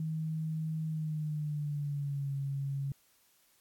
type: tone with pitch glide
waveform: sine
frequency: 158.2 to 138.52 Hz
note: D#3 to C#3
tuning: +29 to -1 cents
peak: -32 dBFS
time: 0-2.92 s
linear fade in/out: 2 ms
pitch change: -230 cents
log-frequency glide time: 0.86-2.34 s
effects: white hiss -68 dBFS RMS until 3.6 s + AAC 64 kbps